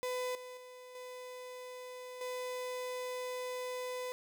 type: tone with level steps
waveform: 35% pulse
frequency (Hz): 502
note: B4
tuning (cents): +28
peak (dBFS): -33 / -44 / -48 / -43 / -36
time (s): 0.03-4.12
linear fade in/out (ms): 0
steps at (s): 0.35 / 0.57 / 0.95 / 2.21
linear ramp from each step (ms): 2
effects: none